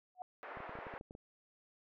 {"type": "tone with exponential growth", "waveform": "sine", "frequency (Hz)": 732, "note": "F#5", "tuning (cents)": -19, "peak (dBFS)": -37, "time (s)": [0.15, 0.22], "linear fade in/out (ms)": 1, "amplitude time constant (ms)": 15}
{"type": "band-pass noise", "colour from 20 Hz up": "pink", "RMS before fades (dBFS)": -48, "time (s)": [0.43, 0.98], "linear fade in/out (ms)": 0, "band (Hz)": [460, 2000], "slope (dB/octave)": 24}
{"type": "clicks", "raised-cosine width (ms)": 2, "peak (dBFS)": -36, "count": 10, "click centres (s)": [0.572, 0.604, 0.694, 0.754, 0.788, 0.868, 0.939, 1.011, 1.109, 1.151]}
{"effects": []}